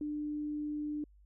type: tone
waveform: sine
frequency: 298.1 Hz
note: D4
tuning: 26 cents sharp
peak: -34 dBFS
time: 0.01-1.04 s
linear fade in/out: 2 ms
effects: added 50 Hz sine -58 dBFS peak until 1.25 s